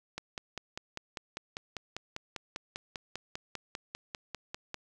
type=click train; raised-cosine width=0.2 ms; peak=-20 dBFS; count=24; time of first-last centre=0.18-4.743 s; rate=5.04 Hz; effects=none